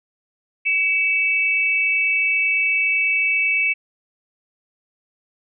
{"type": "tone pair together", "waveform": "sine", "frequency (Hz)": [2267, 2637], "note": ["C#7", "E7"], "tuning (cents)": [38, 0], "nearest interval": "minor third", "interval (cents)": 262, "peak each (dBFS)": -19, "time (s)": [0.65, 3.74], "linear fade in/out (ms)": 20, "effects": []}